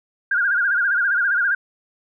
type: tone with vibrato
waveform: sine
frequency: 1513 Hz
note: F#6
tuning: 38 cents sharp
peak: -16 dBFS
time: 0.31-1.55 s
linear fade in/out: 5 ms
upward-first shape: sine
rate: 15 Hz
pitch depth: 130 cents each way
effects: none